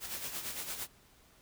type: noise with tremolo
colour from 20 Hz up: white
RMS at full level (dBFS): -38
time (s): 0-0.88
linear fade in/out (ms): 50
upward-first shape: sine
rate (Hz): 8.8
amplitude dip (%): 55
effects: pink hiss -63 dBFS RMS until 1.41 s